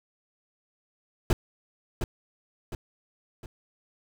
brown noise with echo, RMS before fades -19 dBFS, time 1.3-1.33 s, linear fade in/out 2 ms, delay 710 ms, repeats 3, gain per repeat -7 dB, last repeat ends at 3.46 s, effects none

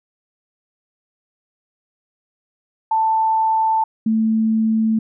sine tone pair in turn, 885 / 221.2 Hz, A5 / A3, +10 / +9 cents, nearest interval 2 octaves, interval 2401 cents, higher first, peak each -14 / -14 dBFS, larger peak neither, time 2.91-3.84 / 4.06-4.99 s, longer neither, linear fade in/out 5 ms, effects none

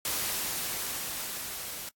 white noise with level ramp, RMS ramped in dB -30 to -39 dBFS, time 0.05-1.89 s, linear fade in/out 2 ms, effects noise-tail reverb RT60 0.1 s tail -26 dB re dry + AAC 64 kbps

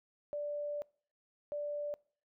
sine tone bursts at uneven times, 586 Hz, D5, 4 cents flat, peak -35 dBFS, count 2, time 0.33-0.82 / 1.52-1.94 s, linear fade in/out 0 ms, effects noise-tail reverb RT60 0.5 s tail -25 dB re dry

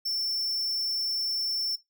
square tone, 5390 Hz, E8, 38 cents sharp, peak -28 dBFS, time 0.05-1.76 s, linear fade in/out 10 ms, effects noise-tail reverb RT60 0.2 s tail -19 dB re dry

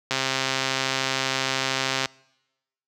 click train, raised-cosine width 0.2 ms, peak -6 dBFS, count 260, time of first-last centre 0.11-2.057 s, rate 133 Hz, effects noise-tail reverb RT60 1.0 s tail -26 dB re dry + high-pass 80 Hz 12 dB/octave

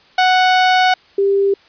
sawtooth / sine tone pair in turn, 740 / 395.9 Hz, F#5 / G4, 0 / +17 cents, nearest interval major seventh, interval 1083 cents, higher first, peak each -6 / -11 dBFS, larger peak first, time 0.18-0.94 / 1.18-1.54 s, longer first, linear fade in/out 5 ms, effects white hiss -49 dBFS RMS until 1.68 s + resampled to 11025 Hz

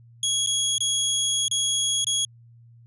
20% pulse tone with dropouts, 3322 Hz, G#7, in tune, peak -16 dBFS, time 0.23-2.25 s, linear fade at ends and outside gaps 2 ms, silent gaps 0.463-0.471 / 0.782-0.805 / 1.482-1.512 / 2.045-2.068 s, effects added 117 Hz sine -48 dBFS peak until 2.86 s + resampled to 24000 Hz

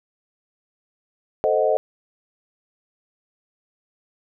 sine chord, A diminished seventh, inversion none, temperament equal, 440 / 523.3 / 622.3 / 740 Hz, A4 / C5 / Eb5 / Gb5, 0 / 0 / 0 / 0 cents, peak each -22 / -22 / -20 / -25 dBFS, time 1.44-1.77 s, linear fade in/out 0 ms, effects none

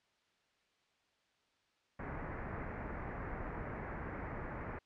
pink low-pass noise, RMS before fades -43 dBFS, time 1.99-4.79 s, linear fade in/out 5 ms, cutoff 2100 Hz, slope 48 dB/octave, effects white hiss -75 dBFS RMS until 4.85 s + low-pass 4000 Hz 12 dB/octave

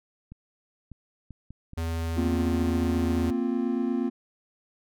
clicks, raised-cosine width 5 ms, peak -30 dBFS, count 5, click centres 0.32 / 0.917 / 1.307 / 1.506 / 1.734 s
square tone, 82.41 Hz, E2, in tune, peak -28 dBFS, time 1.77-3.31 s, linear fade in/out 10 ms
triangle chord, Bb suspended second, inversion none, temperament equal, 233.1 / 261.6 / 349.2 Hz, Bb3 / C4 / F4, 0 / 0 / 0 cents, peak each -26 / -26 / -29 dBFS, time 2.16-4.1 s, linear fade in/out 20 ms
effects none

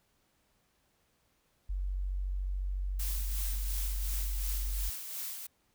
sine tone, 46.99 Hz, F#1, 28 cents sharp, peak -31 dBFS, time 1.69-4.9 s, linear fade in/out 10 ms
blue noise with tremolo, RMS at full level -38 dBFS, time 2.99-5.47 s, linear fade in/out 10 ms, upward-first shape sine, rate 2.8 Hz, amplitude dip 45%
effects pink hiss -73 dBFS RMS until 5.74 s

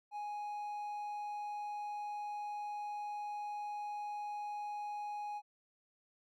triangle tone, 831 Hz, G#5, 1 cent sharp, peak -37 dBFS, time 0.11-5.42 s, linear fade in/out 50 ms, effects none

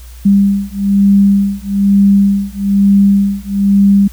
sine beating tone pair, 198.5 / 199.6 Hz, G3 / G3, +22 / +32 cents, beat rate 1.1 Hz, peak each -10 dBFS, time 0.25-4.08 s, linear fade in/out 10 ms, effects added 60 Hz sine -30 dBFS peak until 4.12 s + white hiss -42 dBFS RMS until 4.12 s

